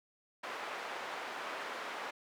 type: band-pass noise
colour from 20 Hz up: white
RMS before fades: -42 dBFS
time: 0.43-2.11 s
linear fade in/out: 10 ms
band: 460 to 1600 Hz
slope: 12 dB/octave
effects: none